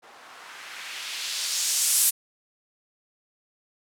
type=noise with low-pass filter sweep; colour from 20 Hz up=violet; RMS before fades=-28 dBFS; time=0.02-2.11 s; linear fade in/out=20 ms; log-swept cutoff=740 to 11000 Hz; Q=1.1; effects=none